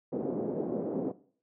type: band-pass noise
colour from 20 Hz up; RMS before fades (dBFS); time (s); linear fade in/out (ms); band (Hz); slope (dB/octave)
white; -33; 0.12-1.12; 10; 170 to 480; 24
effects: noise-tail reverb RT60 0.5 s tail -18 dB re dry